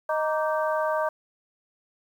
harmonic tone with a mistuned harmonic, 311.1 Hz, D#4, in tune, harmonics 2 / 3 / 4 / 5, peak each -25 / -29 / -31 / -33 dBFS, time 0.09-1.09 s, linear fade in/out 5 ms, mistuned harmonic 4, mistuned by -110 cents, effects 9-bit

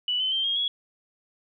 sine tone with pitch steps, 2960 / 3052 / 3147 / 3245 / 3346 Hz, F#7 / G7 / G7 / G#7 / G#7, 0 / -47 / +6 / -41 / +12 cents, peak -23 dBFS, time 0.08-0.68 s, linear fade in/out 2 ms, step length 120 ms, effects none

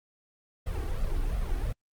brown noise with flanger, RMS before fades -29 dBFS, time 0.66-1.73 s, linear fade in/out 10 ms, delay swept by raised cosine 1.5 to 2.7 ms, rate 2.8 Hz, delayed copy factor +0.95, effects Opus 32 kbps

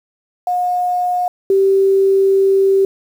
sine tone pair in turn, 719 / 388.7 Hz, F#5 / G4, -50 / -15 cents, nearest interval major seventh, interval 1065 cents, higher first, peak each -14 / -9 dBFS, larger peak second, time 0.47-1.28 / 1.5-2.85 s, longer second, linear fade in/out 2 ms, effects 7-bit

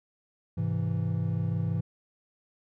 triangle chord, Ab augmented, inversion none, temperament equal with one note detuned, 103.83 / 129.98 / 164.81 Hz, Ab2 / C3 / E3, 0 / -11 / 0 cents, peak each -28 / -31 / -28 dBFS, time 0.57-1.81 s, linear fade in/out 10 ms, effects none

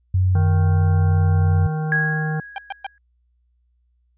sine tone, 92.7 Hz, F#2, 4 cents sharp, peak -14 dBFS, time 0.14-1.67 s, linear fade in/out 5 ms
harmonic tone, 155.56 Hz, D#3, in tune, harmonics 1 / 3 / 5 / 7 / 9 / 10, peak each -21 / -33 / -32 / -43 / -40 / -43 dBFS, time 0.35-2.4 s, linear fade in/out 2 ms
sine tone with exponential decay, 1655 Hz, G#6, 6 cents flat, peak -15 dBFS, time 1.92-2.98 s, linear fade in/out 1 ms, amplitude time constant 230 ms
sawtooth tone bursts, 790 Hz, G5, 13 cents sharp, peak -21 dBFS, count 3, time 2.56-2.866 s, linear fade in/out 2 ms, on 22 ms, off 120 ms
effects added 60 Hz sine -60 dBFS peak until 4.17 s + resampled to 8000 Hz

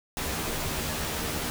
pink noise with comb filter, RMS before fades -31 dBFS, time 0.17-1.5 s, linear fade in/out 0 ms, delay 13 ms, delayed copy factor +0.75, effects none

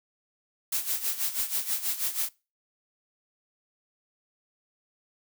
blue noise with tremolo, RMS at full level -27 dBFS, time 0.72-2.29 s, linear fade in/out 5 ms, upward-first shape sine, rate 6.2 Hz, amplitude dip 75%, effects noise-tail reverb RT60 0.3 s tail -23 dB re dry

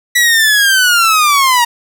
sawtooth linear sweep, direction down, 1960 to 932.3 Hz, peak -4 dBFS, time 0.15-1.65 s, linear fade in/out 10 ms, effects none

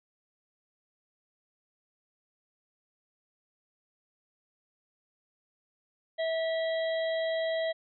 harmonic tone, 650 Hz, E5, 24 cents flat, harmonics 1 / 3 / 5 / 6, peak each -28 / -38 / -42 / -44 dBFS, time 6.18-7.73 s, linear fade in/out 20 ms, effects none

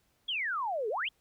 sine exponential two-way sweep, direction down then up, 3421 to 404.3 to 3421 Hz, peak -30 dBFS, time 0.28-1.09 s, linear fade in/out 10 ms, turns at 0.89 s, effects pink hiss -72 dBFS RMS until 1.2 s

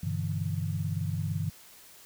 sine chord, E minor seventh, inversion first, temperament equal, 98 / 123.47 / 146.83 / 164.81 Hz, G2 / B2 / D3 / E3, 0 / 0 / 0 / 0 cents, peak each -32 / -38 / -34 / -34 dBFS, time 0.03-1.5 s, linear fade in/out 5 ms, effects white hiss -53 dBFS RMS until 2.05 s

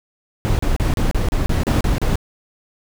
brown noise bursts, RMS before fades -17 dBFS, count 10, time 0.45-2.156 s, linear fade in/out 0 ms, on 140 ms, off 34 ms, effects none

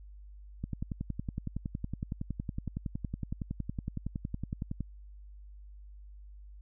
click train, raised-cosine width 5 ms, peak -22 dBFS, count 46, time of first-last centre 0.64-4.807 s, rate 10.8 Hz, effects added 50 Hz sine -47 dBFS peak until 6.61 s

